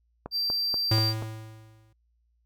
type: click train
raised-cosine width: 1 ms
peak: -21 dBFS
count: 5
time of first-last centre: 0.26-1.224 s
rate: 4.15 Hz
type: tone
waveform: triangle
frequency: 4700 Hz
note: D8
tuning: 1 cent sharp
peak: -24 dBFS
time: 0.31-1.14 s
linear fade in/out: 50 ms
type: tone with exponential decay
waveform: square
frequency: 110 Hz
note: A2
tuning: in tune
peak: -21 dBFS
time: 0.91-1.93 s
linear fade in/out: 5 ms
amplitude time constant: 220 ms
effects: noise-tail reverb RT60 0.1 s tail -25 dB re dry + added 58 Hz sine -66 dBFS peak until 2.45 s